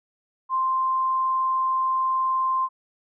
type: tone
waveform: sine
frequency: 1046.5 Hz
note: C6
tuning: in tune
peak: -20 dBFS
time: 0.49-2.69 s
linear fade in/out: 50 ms
effects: none